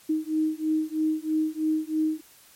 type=beating tone pair; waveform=sine; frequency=311.1 / 314.2 Hz; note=D#4 / D#4; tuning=0 / +17 cents; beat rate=3.1 Hz; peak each=-26 dBFS; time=0.09-2.21 s; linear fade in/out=10 ms; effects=white hiss -54 dBFS RMS until 2.55 s + MP3 64 kbps

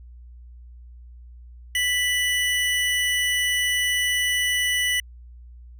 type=tone pair together; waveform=square; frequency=1975.5 / 2960 Hz; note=B6 / F#7; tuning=0 / 0 cents; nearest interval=perfect fifth; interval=700 cents; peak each=-23 / -25 dBFS; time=1.75-5 s; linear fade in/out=2 ms; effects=added 60 Hz sine -41 dBFS peak until 5.79 s

